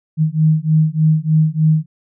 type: beating tone pair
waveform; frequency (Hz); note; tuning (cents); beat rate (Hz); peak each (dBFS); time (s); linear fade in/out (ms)
sine; 155 / 158.3; D#3 / D#3; -6 / +30; 3.3; -14; 0.17-1.86; 50
effects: none